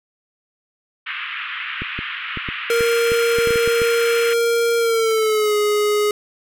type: band-pass noise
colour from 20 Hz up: white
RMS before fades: -28 dBFS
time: 1.06-4.34 s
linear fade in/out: 10 ms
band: 1200 to 3000 Hz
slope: 48 dB/octave
type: clicks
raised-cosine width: 3 ms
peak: -15 dBFS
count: 12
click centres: 1.82 / 1.99 / 2.373 / 2.488 / 2.808 / 3.119 / 3.386 / 3.473 / 3.507 / 3.558 / 3.676 / 3.818 s
type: tone with pitch glide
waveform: square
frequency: 466.2 to 417.7 Hz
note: A#4 to G#4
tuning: 0 to +10 cents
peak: -16 dBFS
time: 2.7-6.11 s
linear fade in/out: 2 ms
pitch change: -190 cents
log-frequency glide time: 4.78-5.56 s
effects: none